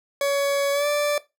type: tone with pitch glide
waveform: 40% pulse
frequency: 562 to 586.2 Hz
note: C#5 to D5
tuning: +24 to -3 cents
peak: -19 dBFS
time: 0.21-1.18 s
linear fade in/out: 2 ms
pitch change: +73 cents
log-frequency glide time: 0.72-0.87 s
effects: noise-tail reverb RT60 0.2 s tail -17 dB re dry